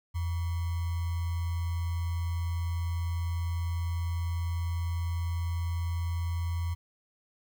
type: tone with sample-and-hold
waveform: sine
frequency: 85 Hz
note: F2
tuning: 46 cents flat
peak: -28 dBFS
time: 0.14-6.75 s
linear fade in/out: 20 ms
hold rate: 1050 Hz
effects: none